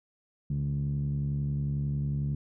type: tone with low-pass filter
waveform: 10% pulse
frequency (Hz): 71.1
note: C#2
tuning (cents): +45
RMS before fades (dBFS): -30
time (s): 0.5-2.35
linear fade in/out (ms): 5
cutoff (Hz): 160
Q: 4.9
effects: none